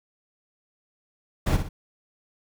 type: noise with echo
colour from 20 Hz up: brown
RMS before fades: -21 dBFS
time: 1.46-1.57 s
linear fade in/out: 10 ms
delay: 60 ms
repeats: 2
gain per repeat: -8 dB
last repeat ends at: 1.69 s
effects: none